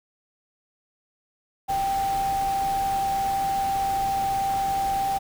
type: tone in noise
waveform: sine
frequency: 784 Hz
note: G5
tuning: in tune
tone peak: -22 dBFS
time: 1.68-5.19 s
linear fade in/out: 20 ms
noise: pink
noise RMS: -36 dBFS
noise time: 1.68-5.19 s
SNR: +11 dB
effects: none